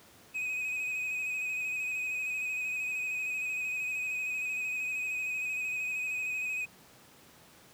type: tone with vibrato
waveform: triangle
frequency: 2517 Hz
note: D#7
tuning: 19 cents sharp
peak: -30 dBFS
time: 0.34-6.66 s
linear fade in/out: 20 ms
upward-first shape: square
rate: 13 Hz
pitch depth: 21 cents each way
effects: pink hiss -57 dBFS RMS until 7.73 s + high-pass 100 Hz 12 dB/octave